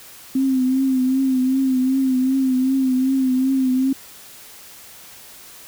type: tone with vibrato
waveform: sine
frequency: 261.6 Hz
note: C4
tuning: in tune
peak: -15 dBFS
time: 0.35-3.93 s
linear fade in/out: 5 ms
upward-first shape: triangle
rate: 2.6 Hz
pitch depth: 55 cents each way
effects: white hiss -42 dBFS RMS until 5.67 s